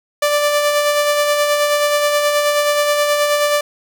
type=tone with tremolo; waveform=sawtooth; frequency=587.3 Hz; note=D5; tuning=in tune; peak=-8 dBFS; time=0.22-3.61 s; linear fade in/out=5 ms; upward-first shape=sine; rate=9.4 Hz; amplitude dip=35%; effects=none